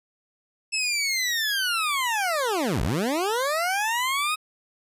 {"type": "linear two-way sweep", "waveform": "20% pulse", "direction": "down then up", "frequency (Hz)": [2637, 46.25, 1271], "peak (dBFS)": -18, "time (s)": [0.72, 4.36], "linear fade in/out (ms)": 20, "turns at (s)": 2.82, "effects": ["resampled to 32000 Hz"]}